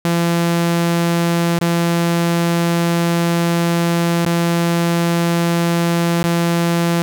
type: tone with dropouts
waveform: sawtooth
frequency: 170 Hz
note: F3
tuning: 46 cents flat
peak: -10 dBFS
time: 0.05-7.02 s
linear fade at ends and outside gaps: 0 ms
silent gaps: 1.588-1.613 / 4.251-4.262 / 6.229-6.241 s
effects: none